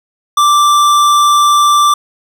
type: tone with tanh clipping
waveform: sine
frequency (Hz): 1174.7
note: D6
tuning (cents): 0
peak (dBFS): -8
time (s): 0.37-1.94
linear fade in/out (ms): 5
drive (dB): 18
effects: none